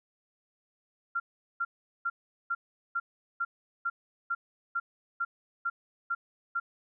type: tone bursts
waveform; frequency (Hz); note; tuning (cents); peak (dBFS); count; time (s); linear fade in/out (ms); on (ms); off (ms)
sine; 1382; F6; -19; -27; 13; 1.15-6.6; 10; 50; 400
effects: none